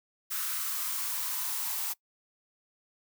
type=noise with high-pass filter sweep; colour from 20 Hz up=blue; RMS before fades=-33 dBFS; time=0.3-1.94 s; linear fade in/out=20 ms; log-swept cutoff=1300 to 850 Hz; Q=4; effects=noise-tail reverb RT60 0.1 s tail -22 dB re dry